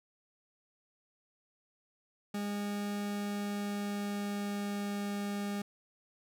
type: tone with pitch glide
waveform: 40% pulse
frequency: 204.5 to 202.9 Hz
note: G#3 to G#3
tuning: -26 to -40 cents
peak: -33 dBFS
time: 2.34-5.62 s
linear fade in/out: 5 ms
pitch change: -14 cents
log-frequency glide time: 2.94-5.07 s
effects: none